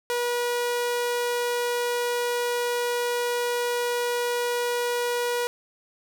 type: tone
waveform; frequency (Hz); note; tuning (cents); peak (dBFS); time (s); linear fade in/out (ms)
sawtooth; 483.2; B4; -38; -20; 0.1-5.47; 0
effects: none